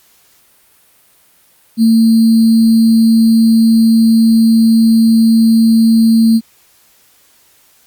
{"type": "tone with sample-and-hold", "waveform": "sine", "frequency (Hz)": 225.9, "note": "A3", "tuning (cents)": 46, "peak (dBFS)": -5, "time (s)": [1.77, 6.41], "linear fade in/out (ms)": 50, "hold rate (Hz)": 4410, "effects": ["white hiss -50 dBFS RMS until 7.86 s", "Opus 48 kbps"]}